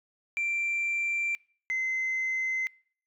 sine tone pair in turn, 2356 / 2060 Hz, D7 / C7, +5 / -28 cents, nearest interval major second, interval 233 cents, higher first, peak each -25 dBFS, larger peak neither, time 0.37-1.35 / 1.7-2.67 s, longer first, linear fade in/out 0 ms, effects noise-tail reverb RT60 0.5 s tail -26 dB re dry + tanh soft clip ceiling -24 dBFS

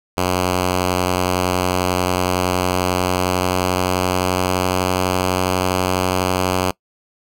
5% pulse tone with pitch glide, 91 to 92.16 Hz, F#2 to F#2, -28 to -6 cents, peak -5 dBFS, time 0.17-6.71 s, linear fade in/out 5 ms, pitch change +22 cents, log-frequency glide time 2.64-5.18 s, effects noise-tail reverb RT60 0.1 s tail -23 dB re dry

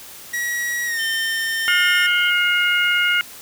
45% pulse tone with pitch glide, 1915 to 1810.7 Hz, A#6 to A6, +46 to +49 cents, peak -21 dBFS, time 0.33-2.07 s, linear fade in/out 10 ms, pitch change -97 cents, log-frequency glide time 0.85-1 s
sine tone with tremolo, 3100 Hz, G7, 20 cents flat, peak -24 dBFS, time 0.98-2.31 s, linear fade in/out 20 ms, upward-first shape sine, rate 1.5 Hz, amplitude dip 40%
harmonic tone, 714 Hz, F5, 38 cents sharp, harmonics 2 / 3 / 4, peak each -18 / -20 / -21 dBFS, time 1.68-3.21 s, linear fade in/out 0 ms
effects white hiss -39 dBFS RMS until 3.41 s

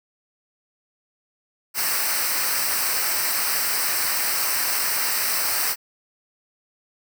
white noise with comb filter, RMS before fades -23 dBFS, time 1.74-5.76 s, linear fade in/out 50 ms, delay 0.29 ms, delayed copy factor -0.75, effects none

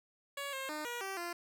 10% pulse tone with pitch steps, 562 / 534 / 303.9 / 479.7 / 387.4 / 345.9 Hz, C#5 / C5 / D#4 / A#4 / G4 / F4, +24 / +35 / -41 / +50 / -20 / -17 cents, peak -30 dBFS, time 0.37-1.33 s, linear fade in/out 5 ms, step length 160 ms, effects none

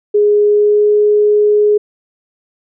sine tone with pitch glide, 415.3 to 418.2 Hz, G#4 to G#4, 0 to +12 cents, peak -7 dBFS, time 0.14-1.78 s, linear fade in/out 10 ms, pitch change +12 cents, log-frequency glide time 0.46-0.9 s, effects none

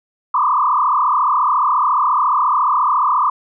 sine tone with frequency modulation, 1100 Hz, C#6, 14 cents flat, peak -12 dBFS, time 0.34-3.3 s, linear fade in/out 5 ms, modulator 34.3 Hz, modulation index 3.8, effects none

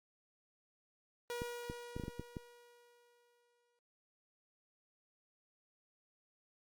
sawtooth tone with exponential decay, 480 Hz, B4, 49 cents flat, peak -35 dBFS, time 1.3-3.79 s, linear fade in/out 0 ms, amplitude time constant 540 ms
clicks, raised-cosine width 3 ms, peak -28 dBFS, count 8, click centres 1.419 / 1.699 / 1.965 / 1.998 / 2.037 / 2.081 / 2.196 / 2.368 s
effects Opus 32 kbps

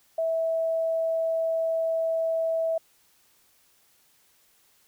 sine tone, 653 Hz, E5, 17 cents flat, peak -23 dBFS, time 0.18-2.78 s, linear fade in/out 5 ms, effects white hiss -63 dBFS RMS until 4.87 s

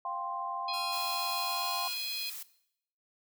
sine chord, F suspended second, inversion none, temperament just, 698.5 / 785.8 / 1047.7 Hz, F5 / G5 / C6, 0 / +4 / +2 cents, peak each -40 / -39 / -35 dBFS, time 0.05-1.88 s, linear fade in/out 2 ms
harmonic tone, 830.6 Hz, G#5, in tune, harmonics 3 / 4 / 5 / 6, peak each -41 / -42 / -36 / -43 dBFS, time 0.68-2.3 s, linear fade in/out 5 ms
5% pulse tone with pitch glide, 1374 to 1424.9 Hz, F6 to F6, -29 to +34 cents, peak -32 dBFS, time 0.73-1.94 s, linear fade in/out 10 ms, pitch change +63 cents, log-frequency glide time 1.32-1.72 s
blue noise, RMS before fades -42 dBFS, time 0.92-2.43 s, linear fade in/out 5 ms
effects noise-tail reverb RT60 0.7 s tail -17 dB re dry

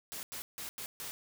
white noise bursts at uneven times, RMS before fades -42 dBFS, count 5, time 0.12-0.23 / 0.32-0.42 / 0.58-0.69 / 0.78-0.86 / 1-1.11 s, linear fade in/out 0 ms, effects none

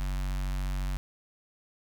square tone with notch filter, 47.11 Hz, F#1, 32 cents sharp, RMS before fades -31 dBFS, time 0-0.97 s, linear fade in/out 0 ms, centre 420 Hz, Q 0.75, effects none

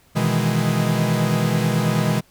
45% pulse chord, E major seventh, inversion second, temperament equal, 123.47 / 155.56 / 164.81 / 207.7 Hz, B2 / D#3 / E3 / G#3, 0 / 0 / 0 / 0 cents, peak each -23 dBFS, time 0.15-2.21 s, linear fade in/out 20 ms, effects pink hiss -56 dBFS RMS until 2.3 s

